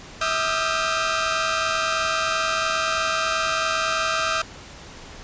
sawtooth tone cluster, 649 / 1205 / 1275 / 1363 / 1572 Hz, E5 / D6 / D#6 / F6 / G6, -27 / +44 / +42 / -43 / +4 cents, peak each -24 dBFS, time 0.21-4.42 s, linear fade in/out 5 ms, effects pink hiss -41 dBFS RMS until 5.23 s + resampled to 16000 Hz

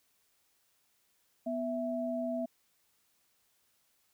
sine tone pair together, 247 / 659.3 Hz, B3 / E5, 0 / 0 cents, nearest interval octave + perfect fourth, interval 1700 cents, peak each -35 / -34 dBFS, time 1.46-2.46 s, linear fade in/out 10 ms, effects white hiss -73 dBFS RMS until 4.13 s

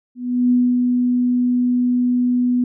sine tone with ADSR envelope, 246.9 Hz, B3, in tune, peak -11 dBFS, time 0.15-2.64 s, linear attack 360 ms, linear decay 250 ms, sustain -3 dB, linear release 3 ms, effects none

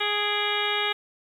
harmonic tone with a mistuned harmonic, 415.3 Hz, G#4, in tune, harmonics 1 / 2 / 3 / 4 / 5 / 6 / 7 / 8 / 9, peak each -32 / -32 / -32 / -32 / -32 / -32 / -32 / -32 / -32 dBFS, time 0-0.93 s, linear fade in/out 10 ms, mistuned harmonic 6, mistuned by -81 cents, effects 9-bit

